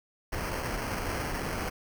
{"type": "noise with sample-and-hold", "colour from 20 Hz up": "pink", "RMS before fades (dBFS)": -33, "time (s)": [0.32, 1.7], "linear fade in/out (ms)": 10, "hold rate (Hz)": 3675, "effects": []}